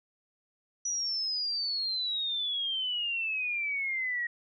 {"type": "exponential sweep", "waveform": "sine", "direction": "down", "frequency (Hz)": [5900, 1888], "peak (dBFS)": -29, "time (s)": [0.85, 4.27], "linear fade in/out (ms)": 5, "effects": []}